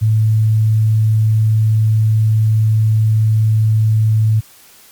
sine tone, 109.4 Hz, A2, 9 cents flat, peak -9 dBFS, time 0.01-4.41 s, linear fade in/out 20 ms, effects white hiss -44 dBFS RMS until 4.91 s + MP3 96 kbps

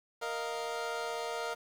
25% pulse chord, Bb suspended fourth, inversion none, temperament equal, 466.2 / 622.3 / 698.5 Hz, Bb4 / Eb5 / F5, 0 / 0 / 0 cents, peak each -34 / -37 / -36 dBFS, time 0.21-1.55 s, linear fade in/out 20 ms, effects low-pass 8000 Hz 12 dB/octave + 9-bit

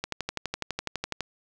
click train, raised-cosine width 0.2 ms, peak -12 dBFS, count 15, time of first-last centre 0.04-1.207 s, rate 12 Hz, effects none

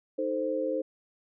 sine chord, A diminished, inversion second, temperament equal, 311.1 / 440 / 523.3 Hz, Eb4 / A4 / C5, 0 / 0 / 0 cents, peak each -33 / -34 / -29 dBFS, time 0.18-0.82 s, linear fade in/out 10 ms, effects none

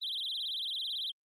sine tone with vibrato, 3535 Hz, A7, 7 cents sharp, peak -32 dBFS, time 0.01-1.12 s, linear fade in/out 20 ms, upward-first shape sine, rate 18 Hz, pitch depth 220 cents each way, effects tanh soft clip ceiling -31 dBFS + Opus 24 kbps

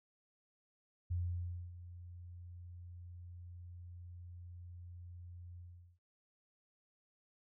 sine tone with ADSR envelope, 87.8 Hz, F2, 10 cents sharp, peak -33 dBFS, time 1.1-5.99 s, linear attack 15 ms, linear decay 600 ms, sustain -15 dB, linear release 410 ms, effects none

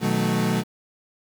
35% pulse chord, B dominant seventh, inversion none, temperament equal with one note detuned, 123.47 / 157.46 / 185 / 220 Hz, B2 / D#3 / F#3 / A3, 0 / +21 / 0 / 0 cents, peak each -26 / -26 / -23 / -23 dBFS, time 0-0.64 s, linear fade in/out 50 ms, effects 8-bit

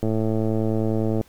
click train, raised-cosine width 2 ms, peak -11 dBFS, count 131, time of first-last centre 0.03-1.212 s, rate 110 Hz, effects pink hiss -55 dBFS RMS until 1.28 s

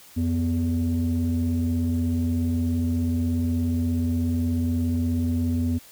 sine tone pair together, 87.87 / 246.9 Hz, F2 / B3, +11 / 0 cents, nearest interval octave + tritone, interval 1789 cents, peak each -22 dBFS, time 0.16-5.79 s, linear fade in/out 20 ms, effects tanh soft clip ceiling -17 dBFS + white hiss -49 dBFS RMS until 5.91 s

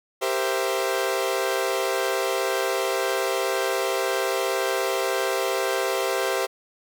sawtooth chord, C dominant seventh, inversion second, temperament equal with one note detuned, 392 / 466.2 / 523.3 / 664.2 Hz, G4 / Bb4 / C5 / E5, 0 / 0 / 0 / +13 cents, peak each -23 / -27 / -23 / -26 dBFS, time 0.21-6.47 s, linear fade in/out 20 ms, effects none

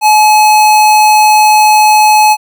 square tone, 853 Hz, G#5, 46 cents sharp, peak -4 dBFS, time 0.01-2.37 s, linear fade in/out 50 ms, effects none

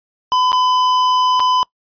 square tone with dropouts, 1008 Hz, B5, 35 cents sharp, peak -13 dBFS, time 0.32-1.63 s, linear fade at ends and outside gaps 0 ms, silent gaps 0.519-0.529 / 1.396-1.402 s, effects noise-tail reverb RT60 0.1 s tail -24 dB re dry + resampled to 11025 Hz

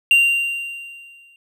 triangle tone with exponential decay, 2773 Hz, F7, 13 cents flat, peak -7 dBFS, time 0.11-1.36 s, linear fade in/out 1 ms, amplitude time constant 270 ms, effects none

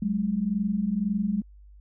sine tone pair together, 188.49 / 210.4 Hz, F#3 / G#3, +32 / +23 cents, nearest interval major second, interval 191 cents, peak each -28 / -25 dBFS, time 0.02-1.42 s, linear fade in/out 5 ms, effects added 50 Hz sine -47 dBFS peak until 1.8 s

